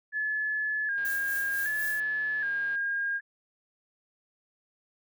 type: tone with vibrato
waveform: sine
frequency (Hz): 1668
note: G#6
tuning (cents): +7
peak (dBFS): -27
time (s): 0.12-3.21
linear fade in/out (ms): 50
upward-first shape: square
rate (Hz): 0.65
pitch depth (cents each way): 52
type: click train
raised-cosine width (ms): 0.3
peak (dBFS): -35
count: 260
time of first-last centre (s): 0.98-2.754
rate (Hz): 146
type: noise with tremolo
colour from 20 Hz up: violet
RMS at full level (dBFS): -37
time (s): 1.05-2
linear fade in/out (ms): 0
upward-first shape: sine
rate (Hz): 4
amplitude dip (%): 55
effects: none